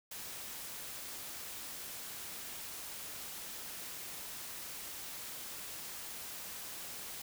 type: noise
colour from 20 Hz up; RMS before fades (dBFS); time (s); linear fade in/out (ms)
white; -45; 0.11-7.22; 5
effects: none